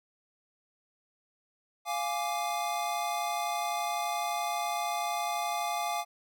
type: chord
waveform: square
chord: D diminished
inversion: first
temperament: equal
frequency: 698.5 / 830.6 / 1174.7 Hz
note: F5 / Ab5 / D6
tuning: 0 / 0 / 0 cents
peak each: -34 / -35 / -37 dBFS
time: 1.85-6.05 s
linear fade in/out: 50 ms
effects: none